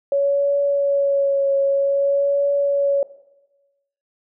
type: tone with vibrato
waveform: sine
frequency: 559 Hz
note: C#5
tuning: 14 cents sharp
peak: -15 dBFS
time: 0.12-3.03 s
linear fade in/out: 2 ms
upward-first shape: triangle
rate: 0.52 Hz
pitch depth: 24 cents each way
effects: noise-tail reverb RT60 1.0 s tail -17 dB re dry